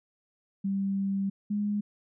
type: tone pair in turn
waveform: sine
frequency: 196 / 206.5 Hz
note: G3 / G#3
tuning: 0 / -10 cents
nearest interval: minor second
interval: 90 cents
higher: second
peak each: -26 dBFS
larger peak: neither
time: 0.64-1.3 / 1.5-1.81 s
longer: first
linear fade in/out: 10 ms
effects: none